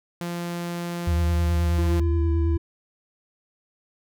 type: tone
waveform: sawtooth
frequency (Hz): 172.8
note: F3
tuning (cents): -18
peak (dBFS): -24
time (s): 0.21-2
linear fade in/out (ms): 0
type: tone with vibrato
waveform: sine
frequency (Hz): 78.9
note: D#2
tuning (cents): +25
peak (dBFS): -19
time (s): 1.07-2.57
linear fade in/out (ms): 5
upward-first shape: sine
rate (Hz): 9.4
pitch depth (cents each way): 86
type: tone with pitch glide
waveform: triangle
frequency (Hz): 340 to 334.9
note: F4 to E4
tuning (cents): -46 to +27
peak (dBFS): -25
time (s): 1.78-2.58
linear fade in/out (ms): 10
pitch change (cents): -27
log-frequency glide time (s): 2.12-2.28
effects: none